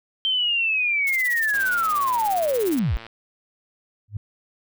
sine linear sweep, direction down, 3136 to 30.98 Hz, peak -19 dBFS, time 0.25-2.97 s, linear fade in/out 0 ms
blue noise with tremolo, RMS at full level -32 dBFS, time 1.07-2.79 s, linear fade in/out 0 ms, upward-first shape sine, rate 17 Hz, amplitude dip 90%
click train, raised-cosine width 0.3 ms, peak -23 dBFS, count 175, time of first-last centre 1.54-3.066 s, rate 114 Hz
sine tone with exponential growth, 103.83 Hz, G#2, in tune, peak -21 dBFS, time 4.08-4.17 s, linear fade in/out 5 ms, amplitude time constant 18 ms
effects none

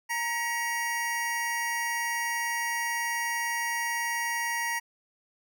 square tone cluster, 930 / 1909 / 2231 Hz, A#5 / A#6 / C#7, -4 / +41 / +11 cents, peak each -33 / -31 / -39 dBFS, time 0.09-4.8 s, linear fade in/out 20 ms, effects none

